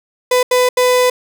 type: tone bursts at uneven times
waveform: 35% pulse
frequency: 500 Hz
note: B4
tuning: 21 cents sharp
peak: -8 dBFS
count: 3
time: 0.31-0.43 / 0.51-0.69 / 0.77-1.1 s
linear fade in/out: 5 ms
effects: none